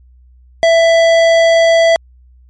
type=tone with hard clipping; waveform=sine; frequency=663 Hz; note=E5; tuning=10 cents sharp; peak=-8 dBFS; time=0.63-1.96 s; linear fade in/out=0 ms; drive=14 dB; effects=added 62 Hz sine -41 dBFS peak until 2.49 s + MP3 48 kbps